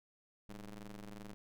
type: ring-modulated tone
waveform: sawtooth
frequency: 105 Hz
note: G#2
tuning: 19 cents sharp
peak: -40 dBFS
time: 0.49-1.34 s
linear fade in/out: 0 ms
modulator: 93.6 Hz
effects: none